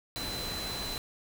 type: tone in noise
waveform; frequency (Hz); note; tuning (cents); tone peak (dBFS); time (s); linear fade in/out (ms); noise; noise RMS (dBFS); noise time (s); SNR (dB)
sine; 4034; B7; +36; -37; 0.16-0.98; 0; pink; -38; 0.16-0.98; -2
effects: none